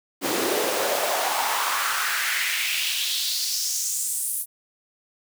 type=noise with high-pass filter sweep; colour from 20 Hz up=pink; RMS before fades=-25 dBFS; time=0.21-4.46 s; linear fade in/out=50 ms; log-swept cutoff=300 to 11000 Hz; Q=2.9; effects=none